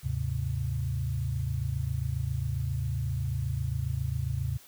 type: tone cluster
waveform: sine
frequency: 76.7 / 103.8 / 131.4 Hz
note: D#2 / G#2 / C3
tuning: -24 / 0 / +8 cents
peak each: -33 / -33 / -31 dBFS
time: 0.03-4.58 s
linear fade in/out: 20 ms
effects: white hiss -54 dBFS RMS until 4.67 s